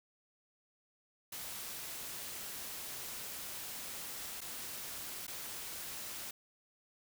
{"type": "noise with dropouts", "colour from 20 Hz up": "white", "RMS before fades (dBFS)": -44, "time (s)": [1.32, 6.31], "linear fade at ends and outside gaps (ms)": 5, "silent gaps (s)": [[4.407, 4.414], [5.268, 5.278]], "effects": []}